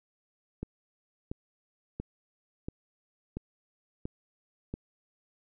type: click train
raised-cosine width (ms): 3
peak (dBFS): -22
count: 7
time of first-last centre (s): 0.63-4.74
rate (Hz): 1.46
effects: none